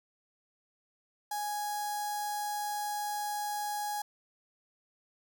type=tone with notch filter; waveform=sawtooth; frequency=830.6 Hz; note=G#5; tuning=in tune; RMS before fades=-35 dBFS; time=1.31-4.02 s; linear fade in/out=5 ms; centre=2400 Hz; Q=0.6; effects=none